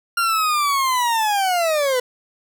40% pulse linear sweep, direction down, 1396.9 to 489 Hz, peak -16 dBFS, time 0.17-2 s, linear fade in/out 5 ms, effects none

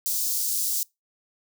white high-pass noise, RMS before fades -26 dBFS, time 0.06-0.83 s, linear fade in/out 0 ms, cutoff 4900 Hz, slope 24 dB/octave, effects noise-tail reverb RT60 0.2 s tail -25 dB re dry

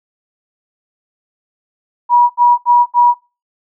sine tone bursts, 965 Hz, B5, 40 cents flat, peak -5 dBFS, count 4, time 2.09-3.146 s, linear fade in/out 50 ms, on 210 ms, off 72 ms, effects noise-tail reverb RT60 0.3 s tail -23 dB re dry

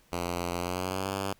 5% pulse tone with pitch glide, 87.31 to 97.44 Hz, F2 to G2, 0 to -10 cents, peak -19 dBFS, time 0.12-1.33 s, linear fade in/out 5 ms, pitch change +190 cents, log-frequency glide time 0.57-1.12 s, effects pink hiss -63 dBFS RMS until 1.39 s

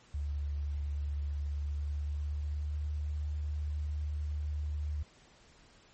sine tone with pitch glide, 72.4 to 74.61 Hz, D2 to D2, -24 to +28 cents, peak -32 dBFS, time 0.14-5.03 s, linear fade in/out 5 ms, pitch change +52 cents, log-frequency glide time 1.48-2.89 s, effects pink hiss -61 dBFS RMS until 5.93 s + MP3 32 kbps

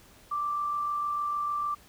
sine tone with amplitude modulation, 1174.7 Hz, D6, in tune, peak -26 dBFS, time 0.31-1.75 s, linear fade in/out 10 ms, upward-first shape sine, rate 46.6 Hz, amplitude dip 30%, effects pink hiss -56 dBFS RMS until 1.88 s

